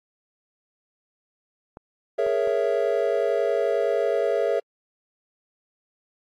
clicks, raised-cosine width 1 ms, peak -26 dBFS, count 3, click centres 1.771 / 2.266 / 2.474 s
triangle chord, A# half-diminished seventh, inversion third, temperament equal with one note detuned, 415.3 / 466.2 / 554.4 / 663.1 Hz, G#4 / A#4 / C#5 / E5, 0 / 0 / 0 / +10 cents, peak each -24 dBFS, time 2.18-4.6 s, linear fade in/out 10 ms
effects AAC 64 kbps

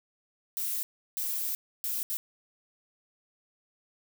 violet noise bursts at uneven times, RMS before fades -32 dBFS, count 4, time 0.57-0.83 / 1.17-1.55 / 1.84-2.03 / 2.1-2.17 s, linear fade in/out 0 ms, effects none

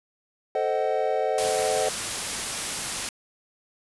triangle chord, A diminished seventh, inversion none, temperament equal with one note detuned, 440 / 523.3 / 622.3 / 752.1 Hz, A4 / C5 / Eb5 / Gb5, 0 / 0 / 0 / +28 cents, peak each -26 dBFS, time 0.55-1.89 s, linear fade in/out 2 ms
white noise, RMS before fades -29 dBFS, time 1.38-3.09 s, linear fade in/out 2 ms
effects resampled to 24000 Hz

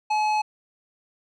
sine tone with tanh clipping, 853 Hz, G#5, 46 cents sharp, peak -22 dBFS, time 0.1-0.42 s, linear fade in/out 10 ms, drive 13 dB, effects none

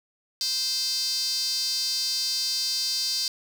sawtooth tone with high-pass filter, 520 Hz, C5, 11 cents flat, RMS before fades -27 dBFS, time 0.41-3.28 s, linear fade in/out 0 ms, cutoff 4700 Hz, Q 7.3, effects 8-bit

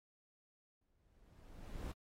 brown noise with exponential growth, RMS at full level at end -41 dBFS, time 0.81-1.92 s, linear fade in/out 5 ms, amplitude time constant 240 ms, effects AAC 48 kbps

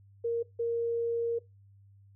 sine tone pair in turn, 466.2 / 466.2 Hz, A#4 / A#4, 0 / 0 cents, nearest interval unison, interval 0 cents, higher neither, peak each -27 dBFS, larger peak neither, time 0.24-0.43 / 0.59-1.39 s, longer second, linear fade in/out 10 ms, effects noise-tail reverb RT60 0.2 s tail -21 dB re dry + added 99 Hz sine -55 dBFS peak until 2.15 s

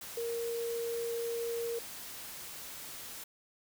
sine tone in noise, 466.2 Hz, A#4, in tune, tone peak -33 dBFS, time 0.17-1.79 s, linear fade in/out 5 ms, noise white, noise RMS -45 dBFS, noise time 0.01-3.24 s, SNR +9 dB, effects none

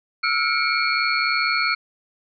sine tone cluster, 1318 / 1422 / 2198 / 2341 / 4338 Hz, E6 / F6 / C#7 / D7 / C#8, -1 / +31 / -15 / -6 / -38 cents, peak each -25 dBFS, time 0.23-1.75 s, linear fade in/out 10 ms, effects none

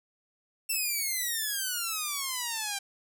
5% pulse exponential sweep, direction down, 2702 to 784 Hz, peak -19 dBFS, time 0.69-2.79 s, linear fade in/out 10 ms, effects none

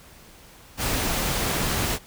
pink noise, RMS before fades -25 dBFS, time 0.77-1.99 s, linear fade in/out 50 ms, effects pink hiss -49 dBFS RMS until 2.06 s

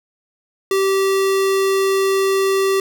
square tone, 387.8 Hz, G4, 19 cents flat, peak -15 dBFS, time 0.71-2.8 s, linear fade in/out 2 ms, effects none

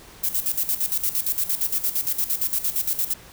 violet noise with tremolo, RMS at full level -22 dBFS, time 0.23-3.14 s, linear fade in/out 10 ms, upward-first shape square, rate 8.7 Hz, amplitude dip 75%, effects pink hiss -46 dBFS RMS until 3.32 s

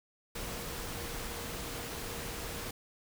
sine tone in noise, 470.8 Hz, A#4, 17 cents sharp, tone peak -49 dBFS, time 0.35-2.71 s, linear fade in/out 5 ms, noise pink, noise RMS -40 dBFS, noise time 0.35-2.71 s, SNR -12 dB, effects none

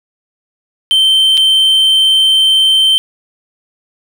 triangle tone with dropouts, 3111 Hz, G7, 14 cents flat, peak -5 dBFS, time 0.91-2.98 s, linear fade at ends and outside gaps 0 ms, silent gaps 1.372-1.376 s, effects none

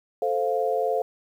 sine chord, F major, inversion first, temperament equal, 440 / 523.3 / 698.5 Hz, A4 / C5 / F5, 0 / 0 / 0 cents, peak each -26 dBFS, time 0.22-1.02 s, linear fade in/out 2 ms, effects 9-bit

